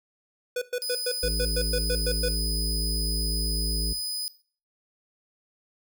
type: tone bursts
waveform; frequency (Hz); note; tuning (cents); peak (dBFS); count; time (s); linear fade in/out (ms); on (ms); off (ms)
square; 493.9; B4; 0; -26; 11; 0.56-2.287; 5; 57; 110
type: tone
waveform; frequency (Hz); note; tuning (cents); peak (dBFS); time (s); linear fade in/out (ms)
sawtooth; 4994; D#8; +6; -26; 0.82-4.28; 0
type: harmonic tone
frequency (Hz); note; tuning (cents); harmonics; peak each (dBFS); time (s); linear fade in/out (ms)
56; A1; +31; 1 / 3 / 5 / 7 / 8; -27 / -37 / -41 / -44 / -45; 1.23-3.93; 5
effects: noise-tail reverb RT60 0.4 s tail -17 dB re dry